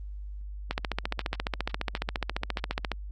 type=click train; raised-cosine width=0.3 ms; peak=-12 dBFS; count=33; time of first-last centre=0.71-2.917 s; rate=14.5 Hz; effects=added 50 Hz sine -36 dBFS peak until 3.11 s + Opus 24 kbps